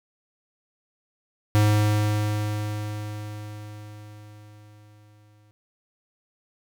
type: tone with exponential decay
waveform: square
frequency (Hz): 105.4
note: G#2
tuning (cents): +26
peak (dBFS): -16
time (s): 1.55-5.51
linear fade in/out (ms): 0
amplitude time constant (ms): 860
effects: none